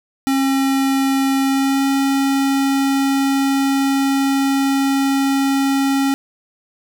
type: tone with pitch glide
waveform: square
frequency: 270 to 273.3 Hz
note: C#4 to C#4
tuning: -45 to -24 cents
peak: -15 dBFS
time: 0.27-6.14 s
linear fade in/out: 0 ms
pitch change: +21 cents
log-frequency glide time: 1.42-1.86 s
effects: none